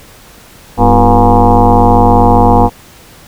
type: tone with frequency modulation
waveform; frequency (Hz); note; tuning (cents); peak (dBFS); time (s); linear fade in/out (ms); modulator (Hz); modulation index
sine; 368.8; F#4; -6; -3; 0.77-2.7; 50; 115; 5.1
effects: pink hiss -38 dBFS RMS until 3.27 s

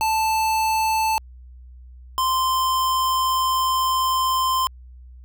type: tone pair in turn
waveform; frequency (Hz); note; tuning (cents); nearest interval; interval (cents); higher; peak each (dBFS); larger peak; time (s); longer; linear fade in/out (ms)
square; 880 / 1040.5; A5 / C6; 0 / -10; minor third; 290; second; -19; neither; 0.01-1.18 / 2.18-4.67; second; 0
effects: added 62 Hz sine -40 dBFS peak until 5.24 s

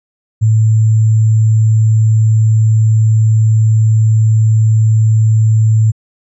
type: tone with sample-and-hold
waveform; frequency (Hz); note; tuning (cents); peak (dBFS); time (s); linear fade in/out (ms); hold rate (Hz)
sine; 110; A2; 0; -6; 0.41-5.92; 20; 7350
effects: resampled to 22050 Hz

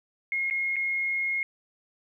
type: tone with dropouts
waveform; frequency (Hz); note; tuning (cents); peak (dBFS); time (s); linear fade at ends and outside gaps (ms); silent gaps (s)
sine; 2152; C7; +48; -25; 0.32-1.43; 1; 0.5-0.509 / 0.759-0.765
effects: 11-bit

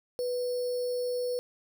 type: tone with sample-and-hold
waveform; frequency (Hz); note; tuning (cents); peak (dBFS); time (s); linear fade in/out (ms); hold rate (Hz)
sine; 493.9; B4; 0; -28; 0.19-1.39; 0; 4900
effects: none

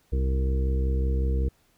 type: harmonic tone with a mistuned harmonic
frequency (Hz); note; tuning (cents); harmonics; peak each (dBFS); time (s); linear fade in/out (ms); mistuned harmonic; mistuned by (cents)
65.41; C2; 0; 1 / 2 / 3 / 4 / 5 / 6 / 7; -22 / -34 / -37 / -43 / -39 / -44 / -36; 0.12-1.49; 10; 7; +20
effects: pink hiss -65 dBFS RMS until 1.77 s

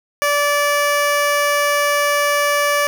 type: tone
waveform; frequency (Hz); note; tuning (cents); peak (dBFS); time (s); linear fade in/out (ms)
15% pulse; 580; D5; -22; -8; 0.22-2.87; 0
effects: none

